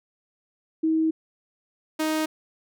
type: tone pair in turn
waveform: sine / sawtooth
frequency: 319.2 / 312.5 Hz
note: D#4 / D#4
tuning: +44 / +8 cents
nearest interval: unison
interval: 36 cents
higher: first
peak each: -19 dBFS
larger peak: neither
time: 0.83-1.11 / 1.99-2.26 s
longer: first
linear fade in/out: 10 ms
effects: none